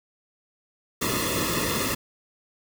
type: noise with comb filter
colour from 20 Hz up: pink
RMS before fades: -26 dBFS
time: 1.01-1.95 s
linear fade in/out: 10 ms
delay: 1.3 ms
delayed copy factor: -0.95
effects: none